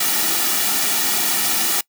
white noise with comb filter, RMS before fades -19 dBFS, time 0-1.81 s, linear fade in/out 5 ms, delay 1.9 ms, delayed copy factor -0.6, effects noise-tail reverb RT60 0.1 s tail -23 dB re dry + high-pass 200 Hz 12 dB/octave

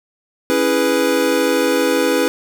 square chord, C# minor seventh, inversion none, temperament equal, 277.2 / 329.6 / 415.3 / 493.9 Hz, C#4 / E4 / G#4 / B4, 0 / 0 / 0 / 0 cents, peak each -21 / -21 / -22 / -18 dBFS, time 0.5-2.28 s, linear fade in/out 0 ms, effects none

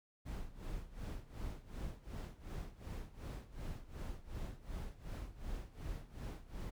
brown noise with tremolo, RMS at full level -42 dBFS, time 0.25-6.71 s, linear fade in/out 20 ms, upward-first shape sine, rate 2.7 Hz, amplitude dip 85%, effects none

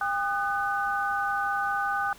sine tone cluster, 801 / 1225 / 1500 Hz, G5 / D#6 / F#6, +37 / -27 / +23 cents, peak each -29 / -30 / -29 dBFS, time 0.01-2.13 s, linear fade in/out 2 ms, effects pink hiss -51 dBFS RMS until 2.18 s

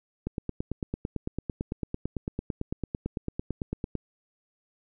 click train, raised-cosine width 3 ms, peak -17 dBFS, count 34, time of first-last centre 0.27-3.953 s, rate 8.96 Hz, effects none

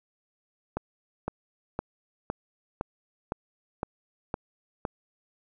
click train, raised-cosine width 1 ms, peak -15 dBFS, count 9, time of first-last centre 0.77-4.852 s, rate 1.96 Hz, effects none

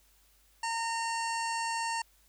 harmonic tone with a mistuned harmonic, 916 Hz, A#5, 31 cents flat, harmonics 1 / 2 / 3 / 5 / 6 / 7 / 8 / 9 / 10, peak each -32 / -39 / -41 / -42 / -46 / -51 / -46 / -47 / -51 dBFS, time 0.63-2.02 s, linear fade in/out 5 ms, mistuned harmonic 5, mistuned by -44 cents, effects added 50 Hz sine -66 dBFS peak until 2.28 s + white hiss -66 dBFS RMS until 2.28 s

